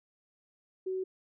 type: tone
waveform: sine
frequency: 375.5 Hz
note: F#4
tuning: 26 cents sharp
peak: -31 dBFS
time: 0.86-1.04 s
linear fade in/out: 10 ms
effects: none